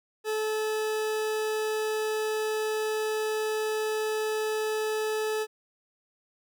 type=tone; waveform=40% pulse; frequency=432.6 Hz; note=A4; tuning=29 cents flat; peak=-26 dBFS; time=0.24-5.47 s; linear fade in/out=50 ms; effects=none